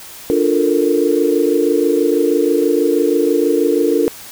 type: chord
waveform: sine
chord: Bb major seventh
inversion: first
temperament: equal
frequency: 293.7 / 349.2 / 440 / 466.2 Hz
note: D4 / F4 / A4 / Bb4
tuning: 0 / 0 / 0 / 0 cents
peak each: -17 dBFS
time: 0.3-4.08 s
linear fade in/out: 0 ms
effects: white hiss -35 dBFS RMS until 4.31 s